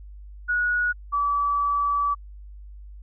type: tone pair in turn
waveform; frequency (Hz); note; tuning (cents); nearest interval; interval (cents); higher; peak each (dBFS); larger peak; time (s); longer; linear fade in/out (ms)
sine; 1458 / 1150.2; F#6 / D6; -26 / -36; major third; 410; first; -20; neither; 0.48-0.93 / 1.12-2.15; second; 20
effects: added 50 Hz sine -39 dBFS peak until 3.02 s